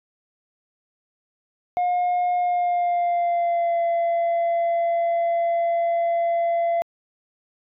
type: tone with pitch glide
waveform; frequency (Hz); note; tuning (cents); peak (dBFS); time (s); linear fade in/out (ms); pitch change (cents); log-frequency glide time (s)
sine; 715 to 680.3; F5 to F5; +41 to -46; -16; 1.77-6.82; 0; -87; 2.36-3.82
effects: tanh soft clip ceiling -18 dBFS